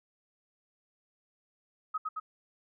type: tone with echo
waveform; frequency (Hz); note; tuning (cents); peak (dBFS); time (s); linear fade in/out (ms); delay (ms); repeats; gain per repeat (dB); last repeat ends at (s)
sine; 1268; D#6; +32; -29; 1.94-1.98; 10; 110; 2; -2; 2.2
effects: none